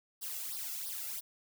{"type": "noise with flanger", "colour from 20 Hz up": "blue", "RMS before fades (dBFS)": -40, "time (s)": [0.21, 1.21], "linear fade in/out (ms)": 20, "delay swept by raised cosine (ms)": [0.2, 1.5], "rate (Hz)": 3, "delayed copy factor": 1, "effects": []}